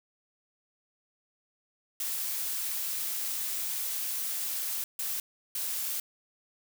blue noise bursts at uneven times, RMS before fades -33 dBFS, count 3, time 2-4.84 / 4.99-5.2 / 5.55-6 s, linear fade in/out 2 ms, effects none

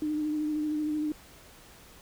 sine tone with vibrato, 303.5 Hz, D#4, 43 cents flat, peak -27 dBFS, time 0.02-1.12 s, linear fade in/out 2 ms, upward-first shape triangle, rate 13 Hz, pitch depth 29 cents each way, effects pink hiss -53 dBFS RMS until 2.01 s

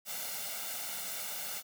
white noise with comb filter, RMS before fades -39 dBFS, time 0.05-1.63 s, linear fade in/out 50 ms, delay 1.4 ms, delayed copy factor +0.7, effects high-pass 200 Hz 12 dB/octave

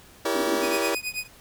sawtooth chord, E diminished seventh, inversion none, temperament just, 329.6 / 395.6 / 474.7 / 569.6 Hz, E4 / G4 / Bb4 / Db5, 0 / +16 / +31 / +47 cents, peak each -25 dBFS, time 0.25-0.95 s, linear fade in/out 5 ms
pink band-pass noise, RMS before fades -33 dBFS, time 0.34-0.77 s, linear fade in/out 2 ms, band 260 to 350 Hz, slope 48 dB/octave
sawtooth tone with tremolo, 2489 Hz, D#7, in tune, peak -22 dBFS, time 0.61-1.28 s, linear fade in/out 50 ms, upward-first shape triangle, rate 9.1 Hz, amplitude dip 100%
effects pink hiss -51 dBFS RMS until 1.4 s

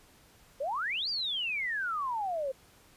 sine exponential two-way sweep, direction up then down, 515 to 4896 to 515 Hz, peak -30 dBFS, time 0.6-2.52 s, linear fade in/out 10 ms, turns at 1.09 s, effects pink hiss -60 dBFS RMS until 2.96 s + resampled to 32000 Hz

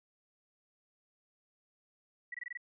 sine tone bursts, 1942 Hz, B6, 30 cents flat, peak -38 dBFS, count 6, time 2.32-2.574 s, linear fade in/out 5 ms, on 24 ms, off 22 ms, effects none

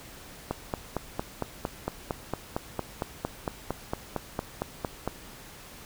click train, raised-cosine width 1 ms, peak -14 dBFS, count 21, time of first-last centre 0.51-5.076 s, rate 4.38 Hz, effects pink hiss -47 dBFS RMS until 5.85 s

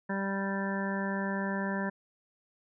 harmonic tone, 196 Hz, G3, in tune, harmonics 1 / 2 / 3 / 4 / 5 / 7 / 8 / 9, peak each -32 / -40 / -39 / -45 / -39 / -47 / -41 / -39 dBFS, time 0.09-1.9 s, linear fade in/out 10 ms, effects none

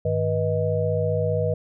sine tone cluster, 101.8 / 157 / 486.2 / 627 Hz, G#2 / D#3 / B4 / D#5, -34 / +16 / -27 / +13 cents, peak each -25 / -28 / -24 / -27 dBFS, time 0.05-1.54 s, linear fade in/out 5 ms, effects none

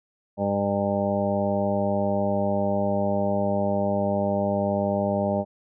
harmonic tone, 100.2 Hz, G2, 38 cents sharp, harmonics 1 / 2 / 3 / 4 / 5 / 6 / 8 / 9, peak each -32 / -26 / -36 / -33 / -33 / -25 / -31 / -37 dBFS, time 0.37-5.45 s, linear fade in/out 50 ms, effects none

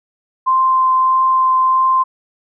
sine tone with vibrato, 1042 Hz, C6, 7 cents flat, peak -10 dBFS, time 0.46-2.04 s, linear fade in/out 20 ms, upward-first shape triangle, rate 1.6 Hz, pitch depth 8 cents each way, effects none

